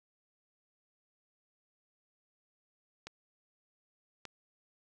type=clicks; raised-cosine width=0.2 ms; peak=-26 dBFS; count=2; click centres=3.07 / 4.253 s; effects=none